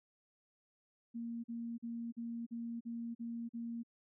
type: tone bursts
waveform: sine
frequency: 233.1 Hz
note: A#3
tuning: in tune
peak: -39 dBFS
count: 8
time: 1.14-3.834 s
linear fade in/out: 20 ms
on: 300 ms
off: 42 ms
effects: none